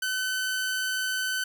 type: tone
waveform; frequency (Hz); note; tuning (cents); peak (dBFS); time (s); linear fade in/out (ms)
sawtooth; 1518; F#6; +44; -23; 0.02-1.44; 5
effects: none